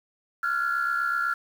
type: tone cluster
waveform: sine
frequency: 1380 / 1448 / 1685 Hz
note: F6 / F#6 / G#6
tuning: -21 / -38 / +25 cents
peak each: -24 / -29 / -32 dBFS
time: 0.43-1.34 s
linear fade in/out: 5 ms
effects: tanh soft clip ceiling -17 dBFS + 8-bit